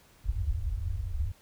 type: low-pass noise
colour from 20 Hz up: white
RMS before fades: -31 dBFS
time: 0.24-1.32 s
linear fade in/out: 5 ms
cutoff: 100 Hz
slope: 96 dB/octave
effects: pink hiss -60 dBFS RMS until 1.41 s